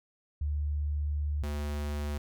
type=tone pair in turn; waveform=sine / square; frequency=73.7 / 73.44 Hz; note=D2 / D2; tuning=+7 / +1 cents; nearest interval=unison; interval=6 cents; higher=first; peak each=-28 / -32 dBFS; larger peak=first; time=0.41-1.43 / 1.43-2.18 s; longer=first; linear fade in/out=5 ms; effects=none